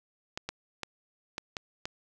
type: clicks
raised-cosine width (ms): 0.2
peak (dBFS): -17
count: 6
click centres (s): 0.375 / 0.49 / 0.833 / 1.381 / 1.568 / 1.855
effects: none